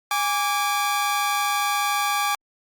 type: tone pair together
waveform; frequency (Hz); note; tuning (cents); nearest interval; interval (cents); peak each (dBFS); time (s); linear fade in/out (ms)
sawtooth; 819.3 / 1163; G#5 / D6; -24 / -17; tritone; 607; -20 / -20; 0.11-2.35; 2
effects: Opus 48 kbps